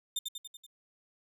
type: tone with echo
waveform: sawtooth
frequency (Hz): 3600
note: A7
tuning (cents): +39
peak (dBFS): -27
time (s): 0.16-0.19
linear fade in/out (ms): 5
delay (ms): 95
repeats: 5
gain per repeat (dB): -4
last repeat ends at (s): 0.665
effects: none